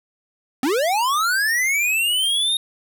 square linear sweep, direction up, 240.7 to 3729 Hz, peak -18 dBFS, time 0.63-2.57 s, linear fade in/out 2 ms, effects 9-bit

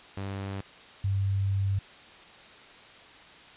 sawtooth / sine tone pair in turn, 98 / 98 Hz, G2 / G2, 0 / 0 cents, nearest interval unison, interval 0 cents, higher neither, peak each -29 / -24 dBFS, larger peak second, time 0.17-0.61 / 1.04-1.79 s, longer second, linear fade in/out 5 ms, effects white hiss -50 dBFS RMS until 3.56 s + resampled to 8000 Hz

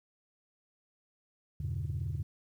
sine chord, E diminished seventh, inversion none, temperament just, 82.41 / 98.89 / 118.67 / 142.4 Hz, E2 / G2 / Bb2 / Db3, 0 / +16 / +31 / +47 cents, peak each -36 / -37 / -38 / -37 dBFS, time 1.6-2.23 s, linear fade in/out 5 ms, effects tanh soft clip ceiling -27 dBFS + 11-bit

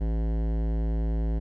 sine tone with hard clipping, 55 Hz, A1, in tune, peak -26 dBFS, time 0-1.4 s, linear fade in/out 20 ms, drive 17 dB, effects none

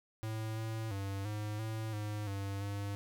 square tone with pitch steps, 110.1 / 111.3 / 98.3 / 105.6 / 110.4 / 105.2 / 98.9 / 100.7 Hz, A2 / A2 / G2 / G#2 / A2 / G#2 / G2 / G2, +2 / +20 / +5 / +29 / +6 / +23 / +16 / +47 cents, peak -37 dBFS, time 0.23-2.95 s, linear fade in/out 0 ms, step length 340 ms, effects none

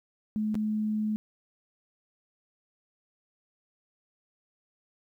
sine tone with dropouts, 214.2 Hz, A3, 46 cents flat, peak -26 dBFS, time 0.36-1.16 s, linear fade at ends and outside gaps 0 ms, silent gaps 0.544-0.553 s, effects 11-bit

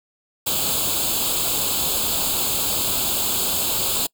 white noise with comb filter, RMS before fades -22 dBFS, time 0.46-4.07 s, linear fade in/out 10 ms, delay 0.26 ms, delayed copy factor +0.85, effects noise-tail reverb RT60 0.1 s tail -26 dB re dry

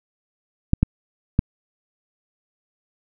clicks, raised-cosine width 5 ms, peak -3 dBFS, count 3, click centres 0.734 / 0.83 / 1.391 s, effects none

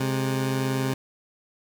20% pulse tone pair together, 132.03 / 208.5 Hz, C3 / G#3, +16 / +7 cents, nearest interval minor sixth, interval 791 cents, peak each -19 / -28 dBFS, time 0-0.94 s, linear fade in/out 5 ms, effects 8-bit

